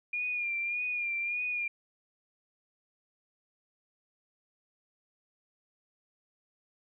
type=tone with vibrato; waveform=sine; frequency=2416 Hz; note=D7; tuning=48 cents sharp; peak=-30 dBFS; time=0.13-1.68 s; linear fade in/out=5 ms; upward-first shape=sine; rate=1.7 Hz; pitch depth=44 cents each way; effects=none